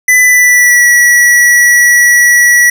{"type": "tone with pitch glide", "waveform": "square", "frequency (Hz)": [2000, 1937.5], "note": ["B6", "B6"], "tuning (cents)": [21, -34], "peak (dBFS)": -4, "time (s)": [0.08, 2.7], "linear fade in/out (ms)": 5, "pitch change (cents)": -55, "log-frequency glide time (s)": [0.2, 0.86], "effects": []}